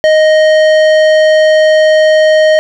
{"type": "tone with tanh clipping", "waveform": "triangle", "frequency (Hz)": 622.3, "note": "D#5", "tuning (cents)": 0, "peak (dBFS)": -6, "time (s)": [0.04, 2.59], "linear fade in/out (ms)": 0, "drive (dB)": 18, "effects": []}